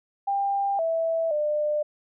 sine tone with pitch steps, 796 / 656 / 599 Hz, G5 / E5 / D5, +26 / -9 / +34 cents, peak -22 dBFS, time 0.27-1.83 s, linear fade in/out 10 ms, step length 520 ms, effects none

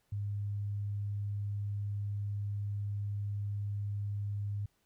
sine tone, 102 Hz, G#2, 31 cents flat, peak -33 dBFS, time 0.12-4.66 s, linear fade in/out 5 ms, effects pink hiss -75 dBFS RMS until 4.85 s

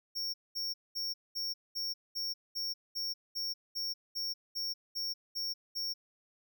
square tone bursts, 5500 Hz, F8, 27 cents flat, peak -34 dBFS, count 15, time 0.15-5.94 s, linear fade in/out 20 ms, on 190 ms, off 210 ms, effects none

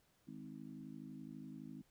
harmonic tone with a mistuned harmonic, 51.91 Hz, G#1, in tune, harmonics 3 / 4 / 5 / 6, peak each -55 / -53 / -52 / -56 dBFS, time 0.27-1.82 s, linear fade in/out 10 ms, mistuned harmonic 6, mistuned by +16 cents, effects pink hiss -75 dBFS RMS until 1.9 s

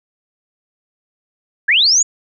sine linear sweep, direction up, 1568 to 7050 Hz, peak -9 dBFS, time 1.68-2.03 s, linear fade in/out 10 ms, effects none

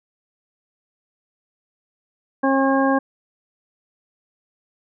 harmonic tone, 270.2 Hz, C#4, 44 cents flat, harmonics 1 / 2 / 3 / 4 / 6, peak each -18 / -21 / -23 / -24 / -26 dBFS, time 2.43-2.99 s, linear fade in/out 10 ms, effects none

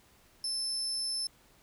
35% pulse tone, 5274 Hz, E8, in tune, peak -29 dBFS, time 0.44-1.27 s, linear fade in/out 2 ms, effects pink hiss -63 dBFS RMS until 1.62 s

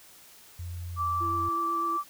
sine tone with pitch glide, 87.31 to 90.13 Hz, F2 to F#2, 0 to -45 cents, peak -34 dBFS, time 0.59-1.49 s, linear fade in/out 5 ms, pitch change +55 cents, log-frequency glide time 1.1-1.24 s
sine tone, 1165 Hz, D6, 14 cents flat, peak -26 dBFS, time 0.96-2.04 s, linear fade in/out 50 ms
triangle tone with vibrato, 335.8 Hz, E4, 32 cents sharp, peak -34 dBFS, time 1.2-1.98 s, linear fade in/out 20 ms, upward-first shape sine, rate 8.1 Hz, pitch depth 19 cents each way
effects white hiss -53 dBFS RMS until 2.09 s

